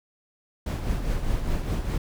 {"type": "noise with tremolo", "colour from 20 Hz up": "brown", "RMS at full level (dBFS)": -24, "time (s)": [0.66, 1.98], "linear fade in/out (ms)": 5, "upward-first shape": "triangle", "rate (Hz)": 4.9, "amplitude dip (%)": 55, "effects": []}